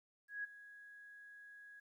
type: tone with ADSR envelope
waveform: sine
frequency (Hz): 1661.2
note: G#6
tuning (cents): 0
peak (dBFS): -38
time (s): 0.28-1.8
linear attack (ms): 160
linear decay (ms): 15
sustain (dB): -16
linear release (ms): 7
effects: 13-bit